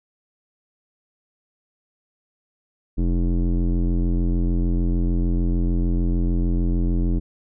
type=tone with low-pass filter; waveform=square; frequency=43.33 Hz; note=F1; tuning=13 cents flat; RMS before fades=-20 dBFS; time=2.97-7.2 s; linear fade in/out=20 ms; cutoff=290 Hz; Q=2.5; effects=none